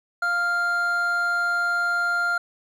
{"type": "tone pair together", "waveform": "triangle", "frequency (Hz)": [698.5, 1396.9], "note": ["F5", "F6"], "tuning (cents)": [0, 0], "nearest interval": "octave", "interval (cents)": 1200, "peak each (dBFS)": [-29, -19], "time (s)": [0.22, 2.38], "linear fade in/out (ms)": 5, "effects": []}